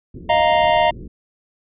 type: low-pass noise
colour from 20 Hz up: pink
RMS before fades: -35 dBFS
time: 0.14-1.08 s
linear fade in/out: 5 ms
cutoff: 420 Hz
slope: 48 dB/octave
type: chord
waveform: square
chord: Eb suspended second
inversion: none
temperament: equal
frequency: 622.3 / 698.5 / 932.3 Hz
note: Eb5 / F5 / Bb5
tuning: 0 / 0 / 0 cents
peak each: -18 dBFS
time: 0.29-0.91 s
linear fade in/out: 10 ms
effects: resampled to 8000 Hz